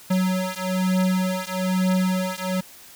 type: beating tone pair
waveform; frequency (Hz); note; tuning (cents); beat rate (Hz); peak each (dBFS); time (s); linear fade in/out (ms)
square; 185 / 186.1; F#3 / F#3; 0 / +10; 1.1; -24; 0.1-2.61; 10
effects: white hiss -46 dBFS RMS until 2.95 s